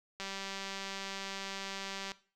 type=click train; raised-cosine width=0.2 ms; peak=-23 dBFS; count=375; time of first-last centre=0.2-2.118 s; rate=195 Hz; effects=noise-tail reverb RT60 0.4 s tail -18 dB re dry